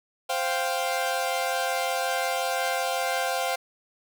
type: chord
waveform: sawtooth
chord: C suspended fourth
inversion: none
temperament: equal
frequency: 523.3 / 698.5 / 784 Hz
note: C5 / F5 / G5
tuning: 0 / 0 / 0 cents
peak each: -26 / -25 / -26 dBFS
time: 0.29-3.56 s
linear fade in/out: 10 ms
effects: none